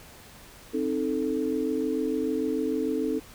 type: chord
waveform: sine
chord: A diminished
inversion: first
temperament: equal with one note detuned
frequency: 264.4 / 311.1 / 440 Hz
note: C4 / Eb4 / A4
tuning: +18 / 0 / 0 cents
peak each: -29 dBFS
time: 0.73-3.2 s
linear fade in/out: 20 ms
effects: pink hiss -49 dBFS RMS until 3.34 s